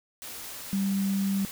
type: tone in noise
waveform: sine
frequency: 196 Hz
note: G3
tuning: in tune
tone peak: -24 dBFS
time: 0.73-1.45 s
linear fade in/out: 0 ms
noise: white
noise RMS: -40 dBFS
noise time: 0.22-1.51 s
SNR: +13 dB
effects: none